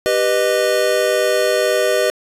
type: chord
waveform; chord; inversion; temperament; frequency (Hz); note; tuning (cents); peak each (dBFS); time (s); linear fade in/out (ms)
square; G augmented; none; equal with one note detuned; 392 / 493.9 / 616.2; G4 / B4 / D#5; 0 / 0 / -17; -21 / -19 / -18; 0.06-2.1; 0
effects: resampled to 32000 Hz + 8-bit